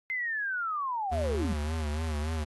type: linear sweep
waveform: sine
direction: down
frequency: 2093 to 174.7 Hz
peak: -29 dBFS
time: 0.1-1.53 s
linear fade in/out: 0 ms
type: tone with vibrato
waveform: square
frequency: 77.3 Hz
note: D#2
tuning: 11 cents flat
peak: -30 dBFS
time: 1.11-2.45 s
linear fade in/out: 20 ms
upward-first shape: sine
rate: 3.5 Hz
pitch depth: 84 cents each way
effects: AAC 32 kbps